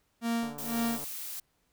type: tone with tremolo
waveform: 45% pulse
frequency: 232.1 Hz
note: A#3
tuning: 7 cents flat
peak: -27 dBFS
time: 0.21-1 s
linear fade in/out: 50 ms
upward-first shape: sine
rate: 2 Hz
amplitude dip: 95%
type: click train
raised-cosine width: 1 ms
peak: -32 dBFS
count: 90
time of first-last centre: 0.43-1.04 s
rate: 146 Hz
type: noise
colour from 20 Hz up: blue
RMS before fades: -39 dBFS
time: 0.58-1.4 s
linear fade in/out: 5 ms
effects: pink hiss -73 dBFS RMS until 1.72 s